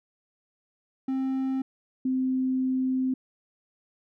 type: tone pair in turn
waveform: triangle / sine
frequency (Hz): 264.5 / 259.4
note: C4 / C4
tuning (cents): +19 / -15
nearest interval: unison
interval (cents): 34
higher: first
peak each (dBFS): -23 / -23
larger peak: neither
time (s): 1.08-1.62 / 2.05-3.14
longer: second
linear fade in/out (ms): 5
effects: none